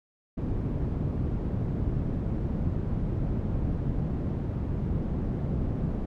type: low-pass noise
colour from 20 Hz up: white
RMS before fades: -29 dBFS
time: 0.37-6.06 s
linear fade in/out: 10 ms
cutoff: 170 Hz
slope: 12 dB/octave
effects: none